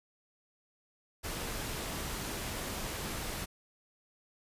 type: noise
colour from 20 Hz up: pink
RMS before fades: -38 dBFS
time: 1.23-3.46 s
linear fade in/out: 20 ms
effects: resampled to 32000 Hz